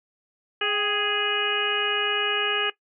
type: harmonic tone with a mistuned harmonic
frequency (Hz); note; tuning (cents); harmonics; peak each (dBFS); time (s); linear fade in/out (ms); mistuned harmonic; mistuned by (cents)
415.3; G#4; 0; 1 / 2 / 3 / 4 / 5 / 6 / 7; -30 / -35 / -31 / -28 / -36 / -30 / -28; 0.61-2.7; 5; 2; -69
effects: noise-tail reverb RT60 0.1 s tail -17 dB re dry